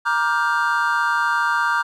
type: chord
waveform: triangle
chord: G minor seventh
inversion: first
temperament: just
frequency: 940.8 / 1176 / 1411.2 / 1568 Hz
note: Bb5 / D6 / F6 / G6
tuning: +16 / +2 / +18 / 0 cents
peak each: -21 dBFS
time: 0.05-1.83 s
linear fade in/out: 20 ms
effects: none